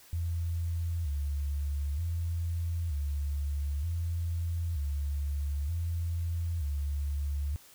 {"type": "tone with vibrato", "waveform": "sine", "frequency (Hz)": 77.78, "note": "D#2", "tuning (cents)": 0, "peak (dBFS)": -29, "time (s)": [0.13, 7.56], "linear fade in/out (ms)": 0, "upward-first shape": "square", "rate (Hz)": 0.54, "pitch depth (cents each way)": 140, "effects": ["white hiss -56 dBFS RMS until 7.74 s"]}